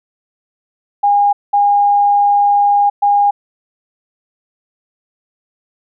sine tone bursts at uneven times, 814 Hz, G#5, 35 cents flat, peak -8 dBFS, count 3, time 1.03-1.33 / 1.53-2.9 / 3.02-3.31 s, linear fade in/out 10 ms, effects none

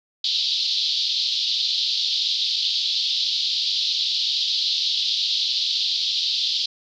pink band-pass noise, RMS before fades -23 dBFS, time 0.24-6.66 s, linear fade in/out 5 ms, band 3400 to 4700 Hz, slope 48 dB/octave, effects none

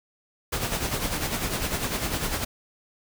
pink noise with tremolo, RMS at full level -26 dBFS, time 0.52-2.45 s, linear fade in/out 10 ms, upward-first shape sine, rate 10 Hz, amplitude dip 55%, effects none

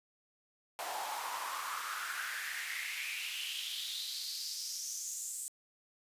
pink noise with high-pass filter sweep, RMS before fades -40 dBFS, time 0.79-5.48 s, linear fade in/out 0 ms, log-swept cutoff 730 to 8100 Hz, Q 4.8, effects resampled to 32000 Hz

